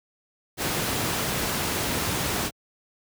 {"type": "noise", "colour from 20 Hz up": "pink", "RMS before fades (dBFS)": -26, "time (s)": [0.57, 2.51], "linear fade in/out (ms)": 50, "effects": ["high-pass 80 Hz 12 dB/octave"]}